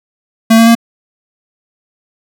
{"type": "tone with pitch steps", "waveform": "square", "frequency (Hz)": [224.8, 228.1, 231.4], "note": ["A3", "A#3", "A#3"], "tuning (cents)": [37, -37, -13], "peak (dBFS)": -4, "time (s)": [0.5, 0.752], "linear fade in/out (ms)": 10, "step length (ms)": 84, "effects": []}